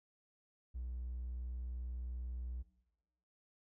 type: tone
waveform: triangle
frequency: 61.4 Hz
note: B1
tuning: 9 cents flat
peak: -37 dBFS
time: 0.74-2.63 s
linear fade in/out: 20 ms
effects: noise-tail reverb RT60 0.9 s tail -19 dB re dry + tanh soft clip ceiling -35 dBFS